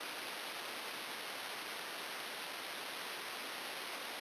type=noise with sample-and-hold; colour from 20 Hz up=white; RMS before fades=-44 dBFS; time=0-4.2 s; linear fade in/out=10 ms; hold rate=7350 Hz; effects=high-pass 300 Hz 12 dB/octave + resampled to 32000 Hz